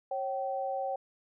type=tone pair together; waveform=sine; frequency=544.5 / 770 Hz; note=C#5 / G5; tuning=-31 / -31 cents; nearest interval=tritone; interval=600 cents; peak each=-34 / -33 dBFS; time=0.11-0.96 s; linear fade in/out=5 ms; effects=none